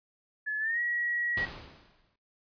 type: tone with pitch glide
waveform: sine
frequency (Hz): 1715 to 1913.9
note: A6 to A#6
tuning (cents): -45 to +45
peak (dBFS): -28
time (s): 0.46-1.46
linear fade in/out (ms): 20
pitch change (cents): +190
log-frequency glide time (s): 0.59-0.8
type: noise with exponential decay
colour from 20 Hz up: pink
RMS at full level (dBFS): -35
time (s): 1.37-2.16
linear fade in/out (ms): 5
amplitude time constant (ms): 170
effects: noise-tail reverb RT60 0.2 s tail -19 dB re dry + resampled to 11025 Hz